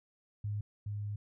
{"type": "tone pair in turn", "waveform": "sine", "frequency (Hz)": [103.83, 103.44], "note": ["G#2", "G#2"], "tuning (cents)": [0, -6], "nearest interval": "unison", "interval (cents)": 6, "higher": "first", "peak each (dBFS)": [-33, -35], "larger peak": "first", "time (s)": [[0.44, 0.61], [0.86, 1.16]], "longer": "second", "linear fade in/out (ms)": 5, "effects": []}